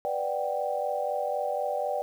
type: chord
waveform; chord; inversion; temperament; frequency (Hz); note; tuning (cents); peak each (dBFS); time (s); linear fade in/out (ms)
sine; G major seventh; first; equal; 493.9 / 587.3 / 740 / 784; B4 / D5 / F#5 / G5; 0 / 0 / 0 / 0; -34 / -30 / -35 / -32; 0.05-2.02; 0
effects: 9-bit